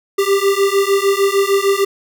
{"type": "beating tone pair", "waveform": "square", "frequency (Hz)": [392, 398.6], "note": ["G4", "G4"], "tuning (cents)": [0, 29], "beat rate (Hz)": 6.6, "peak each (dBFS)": -16, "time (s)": [0.18, 1.85], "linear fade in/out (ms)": 10, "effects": []}